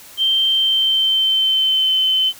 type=tone with pitch glide; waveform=sine; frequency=3136 to 3063 Hz; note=G7 to G7; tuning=0 to -41 cents; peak=-13 dBFS; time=0.17-2.33 s; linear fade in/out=50 ms; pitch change=-41 cents; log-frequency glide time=0.47-1.95 s; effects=white hiss -41 dBFS RMS until 2.39 s